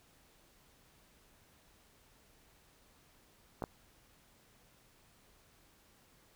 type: clicks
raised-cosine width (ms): 1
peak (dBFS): -23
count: 2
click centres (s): 3.622 / 3.639
effects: pink hiss -66 dBFS RMS until 6.35 s